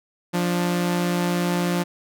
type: tone pair together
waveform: sawtooth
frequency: 175.8 / 294.1 Hz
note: F3 / D4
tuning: +12 / +3 cents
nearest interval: major sixth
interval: 891 cents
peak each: -17 / -25 dBFS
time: 0.33-1.84 s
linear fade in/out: 20 ms
effects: none

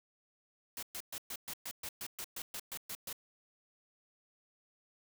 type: noise bursts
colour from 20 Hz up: white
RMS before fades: -42 dBFS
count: 14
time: 0.77-3.128 s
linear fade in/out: 2 ms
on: 57 ms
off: 120 ms
effects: none

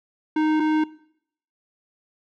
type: tone pair in turn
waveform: square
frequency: 309.9 / 309.9 Hz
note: D#4 / D#4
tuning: -7 / -7 cents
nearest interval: unison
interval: 0 cents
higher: neither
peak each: -19 dBFS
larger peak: neither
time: 0.36-0.6 / 0.6-0.84 s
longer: neither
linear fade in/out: 5 ms
effects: noise-tail reverb RT60 0.7 s tail -20 dB re dry + low-pass 2000 Hz 12 dB/octave

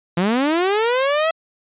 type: linear sweep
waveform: sawtooth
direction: up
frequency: 165.7 to 659.3 Hz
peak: -12 dBFS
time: 0.17-1.31 s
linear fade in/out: 5 ms
effects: resampled to 8000 Hz

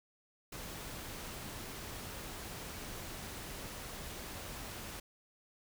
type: noise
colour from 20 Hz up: pink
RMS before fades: -45 dBFS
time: 0.52-5 s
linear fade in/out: 5 ms
effects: none

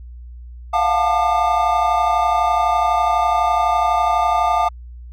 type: tone cluster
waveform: triangle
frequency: 693 / 725 / 881 / 1204 Hz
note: F5 / F#5 / A5 / D6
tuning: -14 / -35 / +2 / +43 cents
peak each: -18 dBFS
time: 0.73-4.69 s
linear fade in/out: 10 ms
effects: added 60 Hz sine -33 dBFS peak until 5.12 s

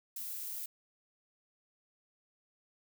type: noise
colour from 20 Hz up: violet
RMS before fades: -41 dBFS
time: 0.16-0.66 s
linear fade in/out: 5 ms
effects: none

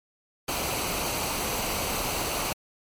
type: noise with comb filter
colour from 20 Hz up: pink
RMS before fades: -29 dBFS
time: 0.48-2.53 s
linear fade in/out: 5 ms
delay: 0.57 ms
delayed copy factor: -0.5
effects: MP3 64 kbps

